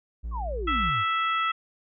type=tone; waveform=triangle; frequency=57 Hz; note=A#1; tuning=38 cents flat; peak=-28 dBFS; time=0.23-0.91 s; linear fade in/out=20 ms
type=exponential sweep; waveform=sine; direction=down; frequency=1158 to 90.2 Hz; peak=-31 dBFS; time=0.31-1.05 s; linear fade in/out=50 ms
type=harmonic tone; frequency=659.3 Hz; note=E5; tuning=in tune; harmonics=2 / 3 / 4 / 5; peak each=-24 / -32 / -34 / -35 dBFS; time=0.67-1.52 s; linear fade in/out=10 ms
effects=none

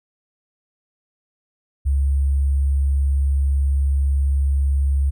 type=tone with sample-and-hold; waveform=sine; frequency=69.1 Hz; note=C#2; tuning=5 cents flat; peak=-15 dBFS; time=1.85-5.11 s; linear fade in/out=20 ms; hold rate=8820 Hz; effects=none

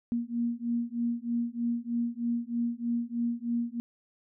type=beating tone pair; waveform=sine; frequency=234.6 / 237.8 Hz; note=A#3 / A#3; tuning=+11 / +35 cents; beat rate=3.2 Hz; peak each=-31 dBFS; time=0.12-3.8 s; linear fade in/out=0 ms; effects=none

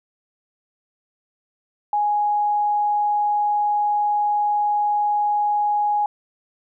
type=tone; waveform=sine; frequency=831 Hz; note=G#5; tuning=1 cent sharp; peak=-17 dBFS; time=1.93-6.06 s; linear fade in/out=2 ms; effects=none

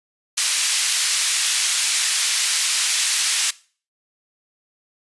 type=band-pass noise; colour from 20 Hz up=white; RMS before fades=-20 dBFS; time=0.37-3.51 s; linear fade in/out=10 ms; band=2000 to 9200 Hz; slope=12 dB/octave; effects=noise-tail reverb RT60 0.4 s tail -20 dB re dry + resampled to 24000 Hz

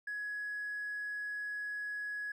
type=tone with hard clipping; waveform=sine; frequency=1677 Hz; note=G#6; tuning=16 cents sharp; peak=-37 dBFS; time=0.07-2.32 s; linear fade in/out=5 ms; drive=1 dB; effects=none

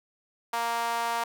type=tone with high-pass filter; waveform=sawtooth; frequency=233.1 Hz; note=A#3; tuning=in tune; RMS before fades=-29 dBFS; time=0.53-1.24 s; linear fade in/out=5 ms; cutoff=870 Hz; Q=3.2; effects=none

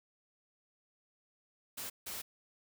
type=noise bursts at uneven times; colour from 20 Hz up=white; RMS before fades=-42 dBFS; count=2; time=1.77-1.9 / 2.06-2.22 s; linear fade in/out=10 ms; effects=none

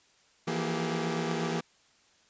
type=tone cluster; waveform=sawtooth; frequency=165.4 / 173.7 / 234.2 / 388.3 / 421.5 Hz; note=E3 / F3 / A#3 / G4 / G#4; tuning=+6 / -9 / +8 / -16 / +26 cents; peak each=-29 / -38 / -31 / -32 / -34 dBFS; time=0.47-1.61 s; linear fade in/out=10 ms; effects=white hiss -64 dBFS RMS until 2.29 s + resampled to 16000 Hz

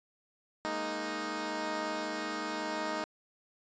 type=chord; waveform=10% pulse; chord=Ab suspended second; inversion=none; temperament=equal; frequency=207.7 / 233.1 / 311.1 Hz; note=Ab3 / Bb3 / Eb4; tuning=0 / 0 / 0 cents; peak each=-33 / -33 / -27 dBFS; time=0.65-3.04 s; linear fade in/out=0 ms; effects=resampled to 16000 Hz

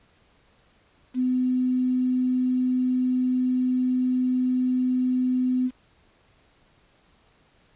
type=tone with quantisation; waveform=sine; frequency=253.5 Hz; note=B3; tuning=45 cents sharp; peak=-20 dBFS; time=1.14-5.71 s; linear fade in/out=50 ms; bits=8; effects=pink hiss -61 dBFS RMS until 7.75 s + resampled to 8000 Hz

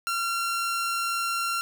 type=tone; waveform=sawtooth; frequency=1371 Hz; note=F6; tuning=32 cents flat; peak=-22 dBFS; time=0.07-1.61 s; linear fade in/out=0 ms; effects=none

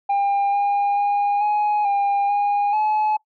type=tone with pitch steps; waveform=sine; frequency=801 / 809 / 814 / 836 / 804 / 816 / 855 Hz; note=G5 / G#5 / G#5 / G#5 / G5 / G#5 / A5; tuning=+37 / -46 / -35 / +11 / +44 / -31 / -50 cents; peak=-14 dBFS; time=0.09-3.17 s; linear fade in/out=10 ms; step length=440 ms; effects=noise-tail reverb RT60 0.1 s tail -22 dB re dry + tanh soft clip ceiling -16 dBFS

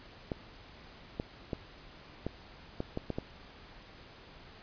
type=clicks; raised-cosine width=2 ms; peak=-20 dBFS; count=8; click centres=0.318 / 1.199 / 1.532 / 2.266 / 2.804 / 2.974 / 3.103 / 3.185 s; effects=pink hiss -53 dBFS RMS until 4.62 s + resampled to 11025 Hz

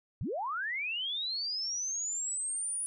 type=linear sweep; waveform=sine; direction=up; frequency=73.42 to 9850 Hz; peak=-32 dBFS; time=0.21-2.86 s; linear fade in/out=0 ms; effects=none

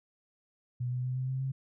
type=tone with pitch steps; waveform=sine; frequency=123.47 / 125.41 / 127.38 / 129.38 / 131.42 / 133.48 Hz; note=B2 / B2 / C3 / C3 / C3 / C3; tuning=0 / +27 / -46 / -19 / +8 / +35 cents; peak=-30 dBFS; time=0.8-1.52 s; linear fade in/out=10 ms; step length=120 ms; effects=none

